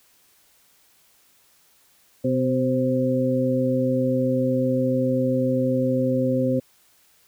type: harmonic tone with a mistuned harmonic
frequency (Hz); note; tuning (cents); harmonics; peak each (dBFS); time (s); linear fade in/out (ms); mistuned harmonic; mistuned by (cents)
127.6; C3; -43; 1 / 2 / 3 / 4; -26 / -22 / -31 / -23; 2.24-6.6; 10; 4; +42
effects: white hiss -59 dBFS RMS until 7.27 s